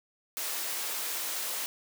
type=high-pass noise; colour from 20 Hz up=white; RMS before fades=-34 dBFS; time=0.37-1.66 s; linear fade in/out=0 ms; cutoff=390 Hz; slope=12 dB/octave; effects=none